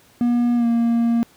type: tone with pitch glide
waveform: triangle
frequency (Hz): 240.1 to 233.3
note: B3 to A#3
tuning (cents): -49 to +2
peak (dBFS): -13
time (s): 0.21-1.23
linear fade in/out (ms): 0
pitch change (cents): -49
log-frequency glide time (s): 0.56-0.66
effects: pink hiss -53 dBFS RMS until 1.36 s + high-pass 80 Hz 12 dB/octave